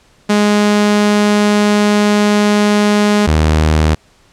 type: tone pair in turn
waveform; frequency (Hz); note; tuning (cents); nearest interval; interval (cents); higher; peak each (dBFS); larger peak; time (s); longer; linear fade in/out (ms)
sawtooth; 207.7 / 77.8; G#3 / D#2; 0 / 0; octave + perfect fourth; 1700; first; -5; neither; 0.29-3.27 / 3.27-3.95; first; 10
effects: pink hiss -50 dBFS RMS until 4.32 s + low-pass 8000 Hz 12 dB/octave